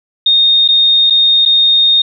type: tone with dropouts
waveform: sine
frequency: 3690 Hz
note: A#7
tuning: 18 cents flat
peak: -6 dBFS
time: 0.26-2.02 s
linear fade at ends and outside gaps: 5 ms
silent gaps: 0.679-0.686 / 1.1-1.105 / 1.453-1.459 s
effects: none